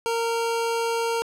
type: tone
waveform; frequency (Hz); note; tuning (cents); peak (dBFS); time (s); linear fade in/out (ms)
25% pulse; 461.4; A#4; -18; -19; 0.06-1.22; 0
effects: low-pass 11000 Hz 12 dB/octave